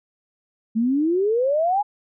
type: exponential sweep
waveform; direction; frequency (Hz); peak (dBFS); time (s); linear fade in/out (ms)
sine; up; 215.8 to 849; -17; 0.75-1.83; 20
effects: none